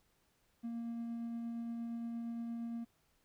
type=tone with tremolo; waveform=triangle; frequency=232.7 Hz; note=A#3; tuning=3 cents flat; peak=-35 dBFS; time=0.63-2.85 s; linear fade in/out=20 ms; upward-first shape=triangle; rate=8.6 Hz; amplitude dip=25%; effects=tanh soft clip ceiling -31 dBFS + pink hiss -75 dBFS RMS until 3.24 s